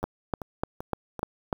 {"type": "two click trains", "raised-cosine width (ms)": 1, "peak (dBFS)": [-12, -21], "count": [6, 4], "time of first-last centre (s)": [[0.04, 1.528], [0.03, 1.193]], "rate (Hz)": [3.36, 2.58], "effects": ["7-bit"]}